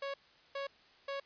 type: tone bursts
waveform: sawtooth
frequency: 554.4 Hz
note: C#5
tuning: in tune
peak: -33 dBFS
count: 3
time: 0.02-1.2 s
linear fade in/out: 5 ms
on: 120 ms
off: 410 ms
effects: white hiss -63 dBFS RMS until 1.25 s + resampled to 11025 Hz